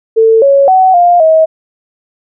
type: tone with pitch steps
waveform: sine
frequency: 447.4 / 555 / 752 / 702 / 638 Hz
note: A4 / C#5 / F#5 / F5 / D#5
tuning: +29 / +2 / +28 / +9 / +43 cents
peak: -3 dBFS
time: 0.16-1.46 s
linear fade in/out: 20 ms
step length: 260 ms
effects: none